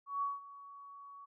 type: tone with ADSR envelope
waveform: sine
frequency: 1124 Hz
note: C#6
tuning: 24 cents sharp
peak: -31 dBFS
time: 0.06-1.26 s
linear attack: 160 ms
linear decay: 180 ms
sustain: -18 dB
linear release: 19 ms
effects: none